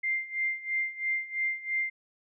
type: tone with tremolo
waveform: sine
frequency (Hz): 2097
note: C7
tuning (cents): +3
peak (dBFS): -25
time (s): 0.03-1.9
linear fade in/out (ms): 10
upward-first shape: sine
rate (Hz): 3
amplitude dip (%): 85
effects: none